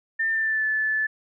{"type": "tone with pitch glide", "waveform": "sine", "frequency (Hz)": [1797, 1740.8], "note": ["A6", "A6"], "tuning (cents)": [36, -19], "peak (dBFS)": -21, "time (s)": [0.19, 1.07], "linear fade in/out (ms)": 10, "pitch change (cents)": -55, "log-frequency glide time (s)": [0.31, 0.66], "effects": []}